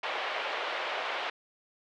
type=band-pass noise; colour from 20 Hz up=pink; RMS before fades=-34 dBFS; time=0.03-1.3 s; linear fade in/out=5 ms; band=520 to 3400 Hz; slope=24 dB/octave; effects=none